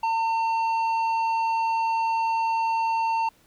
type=tone with tanh clipping; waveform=triangle; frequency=905 Hz; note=A5; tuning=48 cents sharp; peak=-23 dBFS; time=0.03-3.29 s; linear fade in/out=5 ms; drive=12 dB; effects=pink hiss -60 dBFS RMS until 3.46 s